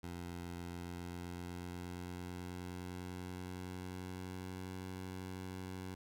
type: tone with pitch glide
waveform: 15% pulse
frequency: 87.1 to 92.81 Hz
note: F2 to F#2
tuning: -4 to +6 cents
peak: -37 dBFS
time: 0.03-5.95 s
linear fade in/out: 5 ms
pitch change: +110 cents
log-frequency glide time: 0.63-4.77 s
effects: none